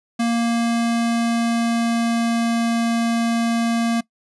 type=tone with pitch glide; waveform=square; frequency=233.1 to 231.6 Hz; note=A#3 to A#3; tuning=0 to -11 cents; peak=-18 dBFS; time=0.19-4.01 s; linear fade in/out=10 ms; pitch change=-11 cents; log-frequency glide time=0.38-2.91 s; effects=noise-tail reverb RT60 0.1 s tail -21 dB re dry + resampled to 24000 Hz